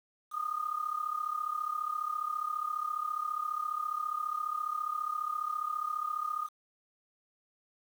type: tone with amplitude modulation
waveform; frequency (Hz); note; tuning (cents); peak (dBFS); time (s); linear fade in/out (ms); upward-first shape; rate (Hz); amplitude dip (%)
sine; 1227; D#6; -25; -28; 0.31-6.49; 50; sine; 34.7; 80
effects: 9-bit